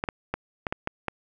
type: clicks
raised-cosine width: 0.5 ms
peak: -12 dBFS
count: 7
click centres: 0.039 / 0.088 / 0.34 / 0.668 / 0.725 / 0.874 / 1.083 s
effects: none